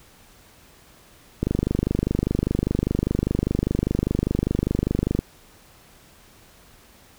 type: click train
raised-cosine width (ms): 3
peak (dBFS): -8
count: 95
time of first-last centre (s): 1.43-5.19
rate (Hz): 25
effects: pink hiss -52 dBFS RMS until 7.18 s